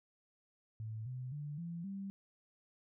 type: tone with pitch steps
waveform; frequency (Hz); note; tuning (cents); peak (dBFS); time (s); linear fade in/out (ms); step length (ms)
sine; 110 / 127.09 / 146.83 / 169.64 / 196; A2 / C3 / D3 / E3 / G3; 0 / -50 / 0 / +50 / 0; -40; 0.8-2.1; 0; 260
effects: none